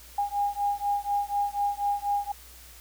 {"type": "beating tone pair", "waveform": "sine", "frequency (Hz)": [811, 815.1], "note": ["G#5", "G#5"], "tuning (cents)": [-41, -33], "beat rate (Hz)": 4.1, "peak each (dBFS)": -28, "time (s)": [0.18, 2.32], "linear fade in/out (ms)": 5, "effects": ["added 60 Hz sine -51 dBFS peak until 2.8 s", "white hiss -50 dBFS RMS until 2.8 s"]}